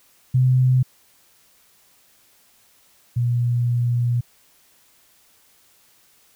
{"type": "tone pair in turn", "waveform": "sine", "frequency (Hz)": [128.1, 120.6], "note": ["C3", "B2"], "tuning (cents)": [-36, -41], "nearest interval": "minor second", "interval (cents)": 105, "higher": "first", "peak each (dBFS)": [-13, -17], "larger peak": "first", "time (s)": [[0.34, 0.83], [3.16, 4.21]], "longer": "second", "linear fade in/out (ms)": 10, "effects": ["white hiss -57 dBFS RMS until 6.35 s"]}